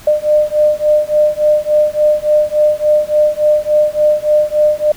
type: beating tone pair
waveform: sine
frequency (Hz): 601 / 604.5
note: D5 / D5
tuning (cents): +40 / +50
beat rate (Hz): 3.5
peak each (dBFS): -12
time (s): 0.07-4.92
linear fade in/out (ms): 5
effects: pink hiss -38 dBFS RMS until 4.96 s